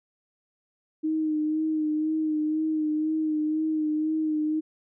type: tone with vibrato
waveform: sine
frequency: 310.1 Hz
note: D#4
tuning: 6 cents flat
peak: -23 dBFS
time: 1.03-4.61 s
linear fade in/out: 20 ms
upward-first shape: sine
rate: 2 Hz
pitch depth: 29 cents each way
effects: none